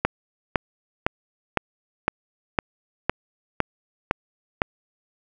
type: click train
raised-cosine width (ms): 0.5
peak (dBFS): -3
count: 10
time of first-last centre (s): 0.05-4.619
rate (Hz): 1.97
effects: none